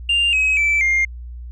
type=tone with pitch steps; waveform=sine; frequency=2794 / 2547 / 2322 / 2117 Hz; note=F7 / D#7 / D7 / C7; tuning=0 / +40 / -20 / +20 cents; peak=-12 dBFS; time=0.09-1.05 s; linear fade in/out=5 ms; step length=240 ms; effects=tanh soft clip ceiling -12 dBFS + added 60 Hz sine -30 dBFS peak until 1.51 s